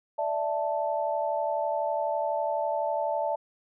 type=chord; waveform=sine; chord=D suspended second; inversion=none; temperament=equal; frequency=587.3 / 659.3 / 880 Hz; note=D5 / E5 / A5; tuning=0 / 0 / 0 cents; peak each=-30 dBFS; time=0.18-3.36 s; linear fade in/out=10 ms; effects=none